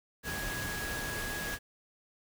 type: tone in noise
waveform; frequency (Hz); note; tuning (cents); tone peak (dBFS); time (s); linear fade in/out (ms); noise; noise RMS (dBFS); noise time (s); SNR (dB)
sine; 1661.2; G#6; 0; -38; 0.23-1.59; 50; pink; -38; 0.23-1.59; -3
effects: none